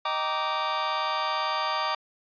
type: chord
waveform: sawtooth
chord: Eb major seventh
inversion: none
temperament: just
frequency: 622.3 / 777.8 / 933.4 / 1166.7 Hz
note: Eb5 / G5 / Bb5 / D6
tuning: 0 / -14 / +2 / -12 cents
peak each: -30 / -30 / -27 / -24 dBFS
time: 0.05-1.95 s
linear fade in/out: 5 ms
effects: resampled to 11025 Hz